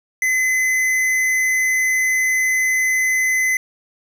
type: tone with tanh clipping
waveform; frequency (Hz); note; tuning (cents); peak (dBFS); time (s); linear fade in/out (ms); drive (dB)
sine; 2034; C7; -50; -17; 0.22-3.57; 2; 15
effects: none